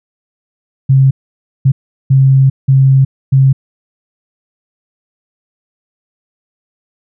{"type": "tone bursts at uneven times", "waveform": "sine", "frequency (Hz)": 134.3, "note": "C3", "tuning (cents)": 46, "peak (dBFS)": -4, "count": 5, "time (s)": [[0.89, 1.11], [1.65, 1.72], [2.1, 2.5], [2.68, 3.05], [3.32, 3.53]], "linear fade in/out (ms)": 10, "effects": []}